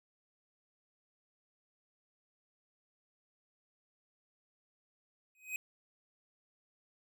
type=tone with exponential growth; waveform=square; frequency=2516 Hz; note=D#7; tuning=19 cents sharp; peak=-33 dBFS; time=5.35-5.56 s; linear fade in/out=1 ms; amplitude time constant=45 ms; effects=none